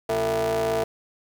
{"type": "ring-modulated tone", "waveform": "40% pulse", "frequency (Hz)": 105.4, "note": "G#2", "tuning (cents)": 26, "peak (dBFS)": -18, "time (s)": [0.09, 0.84], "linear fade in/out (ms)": 5, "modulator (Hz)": 556, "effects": ["8-bit"]}